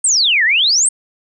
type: exponential two-way sweep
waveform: sine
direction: down then up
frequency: 8900 to 1700 to 8900 Hz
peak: -10 dBFS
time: 0.04-0.89 s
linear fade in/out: 5 ms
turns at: 0.44 s
effects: none